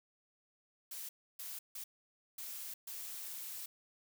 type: noise bursts at uneven times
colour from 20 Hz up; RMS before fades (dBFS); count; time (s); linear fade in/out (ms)
blue; -45; 5; 0.91-1.09 / 1.39-1.59 / 1.75-1.84 / 2.38-2.74 / 2.87-3.66; 5
effects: none